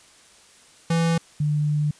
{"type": "tone pair in turn", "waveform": ["square", "sine"], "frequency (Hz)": [166.2, 149.1], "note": ["E3", "D3"], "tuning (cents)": [15, 27], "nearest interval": "major second", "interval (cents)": 188, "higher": "first", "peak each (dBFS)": -19, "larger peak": "neither", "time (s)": [[0.9, 1.18], [1.4, 1.91]], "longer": "second", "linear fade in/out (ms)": 5, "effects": ["white hiss -52 dBFS RMS until 1.99 s", "resampled to 22050 Hz"]}